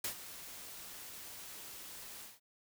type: noise with ADSR envelope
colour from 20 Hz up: white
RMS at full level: -36 dBFS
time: 0.04-2.4 s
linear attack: 4 ms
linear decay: 94 ms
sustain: -13 dB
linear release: 180 ms
effects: none